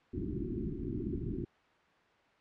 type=low-pass noise; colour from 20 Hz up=white; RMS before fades=-37 dBFS; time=0.13-1.45 s; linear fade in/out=10 ms; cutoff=380 Hz; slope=96 dB/octave; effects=white hiss -65 dBFS RMS until 2.4 s + low-pass 2000 Hz 12 dB/octave